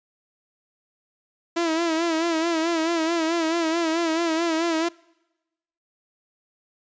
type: tone with vibrato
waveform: sawtooth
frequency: 329.6 Hz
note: E4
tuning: in tune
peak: -17 dBFS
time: 1.56-4.89 s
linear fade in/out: 10 ms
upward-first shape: sine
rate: 4.6 Hz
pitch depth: 68 cents each way
effects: noise-tail reverb RT60 1.0 s tail -25 dB re dry + resampled to 16000 Hz